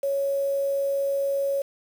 sine tone with quantisation, 554.4 Hz, C#5, in tune, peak -22 dBFS, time 0.03-1.62 s, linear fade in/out 5 ms, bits 7, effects none

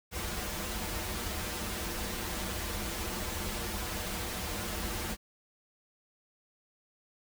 pink noise with comb filter, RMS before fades -36 dBFS, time 0.11-5.17 s, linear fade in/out 50 ms, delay 7.3 ms, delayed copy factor -0.85, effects none

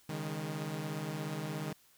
sawtooth chord, C# suspended second, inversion none, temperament equal with one note detuned, 138.59 / 155.56 / 204.6 Hz, C#3 / D#3 / G#3, 0 / 0 / -26 cents, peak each -40 / -34 / -39 dBFS, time 0.09-1.73 s, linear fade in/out 5 ms, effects white hiss -65 dBFS RMS until 1.97 s

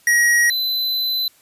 square tone pair in turn, 1899 / 4024 Hz, A#6 / B7, +32 / +32 cents, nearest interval octave + minor second, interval 1300 cents, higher second, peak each -13 / -19 dBFS, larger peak first, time 0.07-0.5 / 0.5-1.28 s, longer second, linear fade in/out 2 ms, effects white hiss -54 dBFS RMS until 1.41 s + resampled to 32000 Hz

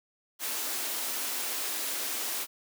white high-pass noise, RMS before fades -33 dBFS, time 0.39-2.47 s, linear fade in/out 50 ms, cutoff 230 Hz, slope 96 dB/octave, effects none

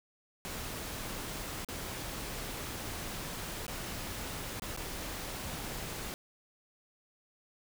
pink noise with dropouts, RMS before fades -40 dBFS, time 0.45-6.14 s, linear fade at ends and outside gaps 0 ms, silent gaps 1.647-1.687 / 3.666-3.68 / 4.597-4.621 / 4.764-4.774 s, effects none

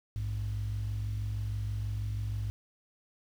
sine tone pair together, 57.57 / 103.83 Hz, A#1 / G#2, -21 / 0 cents, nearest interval minor seventh, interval 1021 cents, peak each -35 / -31 dBFS, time 0.16-2.5 s, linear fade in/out 0 ms, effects tanh soft clip ceiling -27 dBFS + 9-bit

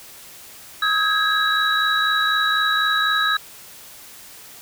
sine tone cluster, 1272 / 1592 / 1656 / 3892 Hz, D#6 / G6 / G#6 / B7, +38 / +26 / -5 / -26 cents, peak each -21 / -27 / -21 / -22 dBFS, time 0.82-3.37 s, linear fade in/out 5 ms, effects white hiss -42 dBFS RMS until 4.61 s

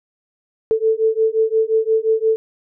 sine beating tone pair, 440 / 445.7 Hz, A4 / A4, 0 / +22 cents, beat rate 5.7 Hz, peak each -17 dBFS, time 0.71-2.36 s, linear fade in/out 0 ms, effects none

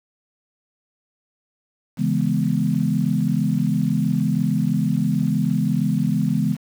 sine chord, C# minor seventh, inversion none, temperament equal, 138.59 / 164.81 / 207.7 / 246.9 Hz, C#3 / E3 / G#3 / B3, 0 / 0 / 0 / 0 cents, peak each -24 / -22 / -22 / -24 dBFS, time 1.97-6.57 s, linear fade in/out 50 ms, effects 7-bit

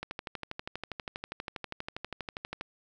click train, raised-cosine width 0.3 ms, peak -20 dBFS, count 33, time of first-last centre 0.03-2.611 s, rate 12.4 Hz, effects none

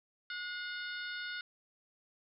harmonic tone with a mistuned harmonic, 725 Hz, F#5, 35 cents flat, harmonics 2 / 3 / 4 / 5 / 6 / 7, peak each -40 / -48 / -49 / -47 / -49 / -56 dBFS, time 0.3-1.41 s, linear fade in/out 2 ms, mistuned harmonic 3, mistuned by -59 cents, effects none

